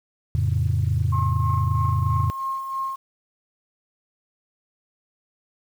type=chord; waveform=sine; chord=F augmented; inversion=none; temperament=equal; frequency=87.31 / 110 / 138.59 Hz; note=F2 / A2 / C#3; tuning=0 / 0 / 0 cents; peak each=-22 / -22 / -24 dBFS; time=0.35-2.3 s; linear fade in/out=0 ms
type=tone with tremolo; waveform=sine; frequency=1072 Hz; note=C6; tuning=42 cents sharp; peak=-23 dBFS; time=1.12-2.96 s; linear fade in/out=10 ms; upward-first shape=sine; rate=3.1 Hz; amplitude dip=50%
effects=tanh soft clip ceiling -11 dBFS + 8-bit